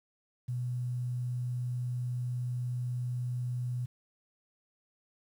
sine tone with quantisation, 123.47 Hz, B2, in tune, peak -31 dBFS, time 0.48-3.86 s, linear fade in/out 10 ms, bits 10, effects none

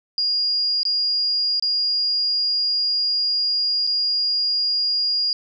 sine tone with dropouts, 4845 Hz, D#8, 47 cents flat, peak -18 dBFS, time 0.18-5.33 s, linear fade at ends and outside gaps 1 ms, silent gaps 0.832-0.852 / 1.597-1.624 / 3.868-3.873 s, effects none

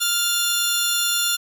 15% pulse tone pair together, 1399 / 3512 Hz, F6 / A7, +3 / -4 cents, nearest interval octave + major third, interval 1593 cents, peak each -16 / -14 dBFS, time 0-1.37 s, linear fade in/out 20 ms, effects none

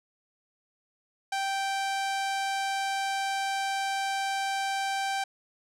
sawtooth tone with low-pass filter, 782 Hz, G5, 4 cents flat, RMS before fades -30 dBFS, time 1.32-5.24 s, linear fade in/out 5 ms, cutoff 8500 Hz, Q 0.75, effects none

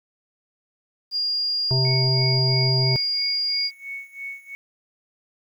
sine tone, 4823 Hz, D8, 45 cents sharp, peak -21 dBFS, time 1.11-3.71 s, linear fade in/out 50 ms
harmonic tone, 130.3 Hz, C3, 7 cents flat, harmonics 1 / 3 / 5 / 7, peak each -19 / -29 / -33 / -36 dBFS, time 1.71-2.96 s, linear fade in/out 0 ms
sine tone with tremolo, 2217 Hz, C#7, in tune, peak -29 dBFS, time 1.85-4.55 s, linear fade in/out 0 ms, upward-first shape sine, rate 3 Hz, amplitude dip 90%
effects 9-bit

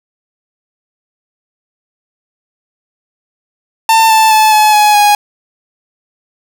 45% pulse tone with pitch steps, 895 / 881.2 / 867.5 / 854.1 / 840.9 / 827.9 Hz, A5 / A5 / A5 / G#5 / G#5 / G#5, +29 / +2 / -25 / +48 / +21 / -6 cents, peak -5 dBFS, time 3.89-5.15 s, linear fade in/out 2 ms, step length 210 ms, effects none

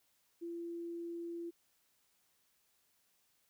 sine tone, 340 Hz, F4, 46 cents flat, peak -40 dBFS, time 0.41-1.51 s, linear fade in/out 20 ms, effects white hiss -75 dBFS RMS until 3.49 s

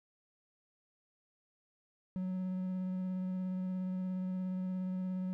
triangle tone with vibrato, 185.1 Hz, F#3, 1 cent sharp, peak -32 dBFS, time 2.16-5.33 s, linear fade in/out 0 ms, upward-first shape square, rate 17 Hz, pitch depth 10 cents each way, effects none

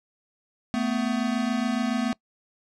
square tone pair together, 222.8 / 249.9 Hz, A3 / B3, +22 / +21 cents, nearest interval major second, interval 199 cents, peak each -27 dBFS, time 0.74-2.13 s, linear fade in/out 0 ms, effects noise-tail reverb RT60 0.1 s tail -23 dB re dry + low-pass 6000 Hz 12 dB/octave

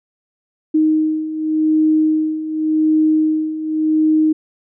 sine beating tone pair, 311.1 / 311.98 Hz, D#4 / D#4, 0 / +5 cents, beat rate 0.88 Hz, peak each -19 / -14 dBFS, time 0.74-4.33 s, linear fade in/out 10 ms, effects none

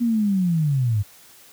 sine linear sweep, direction down, 242 to 98 Hz, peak -17 dBFS, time 0-1.03 s, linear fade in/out 20 ms, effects white hiss -49 dBFS RMS until 1.52 s + high-pass 60 Hz 12 dB/octave

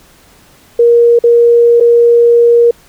sine tone with dropouts, 471.8 Hz, A#4, 21 cents sharp, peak -3 dBFS, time 0.79-2.71 s, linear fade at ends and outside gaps 5 ms, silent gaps 1.19-1.238 / 1.801-1.807 s, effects pink hiss -44 dBFS RMS until 2.88 s

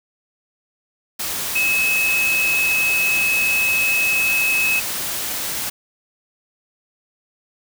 sine tone in noise, 2577 Hz, E7, 40 cents flat, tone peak -16 dBFS, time 1.55-4.8 s, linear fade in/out 10 ms, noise white, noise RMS -25 dBFS, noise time 1.19-5.7 s, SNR +6 dB, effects none

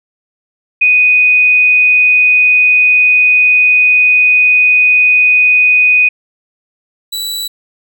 sine / sawtooth tone pair in turn, 2489 / 3943 Hz, D#7 / B7, 0 / -4 cents, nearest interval minor sixth, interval 796 cents, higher second, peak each -5 / -14 dBFS, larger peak first, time 0.81-6.09 / 7.12-7.48 s, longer first, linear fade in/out 10 ms, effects none

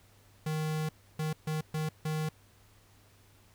square tone bursts at uneven times, 155.56 Hz, D#3, in tune, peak -31 dBFS, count 5, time 0.46-0.89 / 1.19-1.33 / 1.47-1.61 / 1.74-1.89 / 2.05-2.29 s, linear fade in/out 5 ms, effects added 100 Hz sine -62 dBFS peak until 3.54 s + pink hiss -63 dBFS RMS until 3.54 s

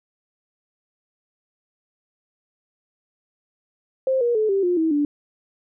sine tone with pitch steps, 526 / 476.8 / 432.2 / 391.8 / 355.1 / 321.9 / 291.8 Hz, C5 / A#4 / A4 / G4 / F4 / E4 / D4, +9 / +39 / -31 / -1 / +29 / -41 / -11 cents, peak -17 dBFS, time 4.07-5.05 s, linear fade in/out 2 ms, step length 140 ms, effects none

